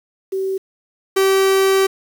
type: tone pair in turn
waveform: sine / 45% pulse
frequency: 383.7 / 386.1 Hz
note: G4 / G4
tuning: -37 / -26 cents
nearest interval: unison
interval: 11 cents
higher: second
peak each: -18 / -12 dBFS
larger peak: second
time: 0.32-0.58 / 1.16-1.87 s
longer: second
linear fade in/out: 10 ms
effects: 7-bit